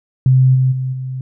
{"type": "tone with level steps", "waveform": "sine", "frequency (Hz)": 130, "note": "C3", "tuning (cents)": -11, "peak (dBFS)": [-7, -10, -17, -21], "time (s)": [0.26, 1.21], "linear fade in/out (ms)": 2, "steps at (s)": [0.54, 0.71, 0.92], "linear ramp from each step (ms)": 20, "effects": []}